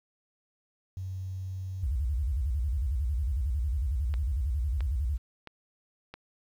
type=tone; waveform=sine; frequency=93.7 Hz; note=F#2; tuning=22 cents sharp; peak=-33 dBFS; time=0.97-1.84 s; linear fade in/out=0 ms
type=tone with vibrato; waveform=sine; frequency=66 Hz; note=C2; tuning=16 cents sharp; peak=-26 dBFS; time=1.82-5.18 s; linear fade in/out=20 ms; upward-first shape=square; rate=11 Hz; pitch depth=240 cents each way
type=click train; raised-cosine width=0.3 ms; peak=-26 dBFS; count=4; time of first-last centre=4.14-6.14 s; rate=1.5 Hz
effects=10-bit